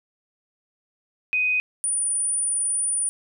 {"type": "tone pair in turn", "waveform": "sine", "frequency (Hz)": [2500, 9439], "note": ["D#7", "D9"], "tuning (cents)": [8, 8], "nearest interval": "octave + major seventh", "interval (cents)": 2300, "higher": "second", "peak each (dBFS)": [-19, -21], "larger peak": "first", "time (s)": [[1.33, 1.6], [1.84, 3.09]], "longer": "second", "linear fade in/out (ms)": 0, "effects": []}